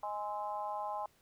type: harmonic tone with a mistuned harmonic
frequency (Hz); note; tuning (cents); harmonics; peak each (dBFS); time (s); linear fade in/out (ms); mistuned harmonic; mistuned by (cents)
207.7; G#3; 0; 3 / 4 / 5 / 6; -43 / -38 / -41 / -54; 0.03-1.06; 2; 6; +79
effects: pink hiss -69 dBFS RMS until 1.21 s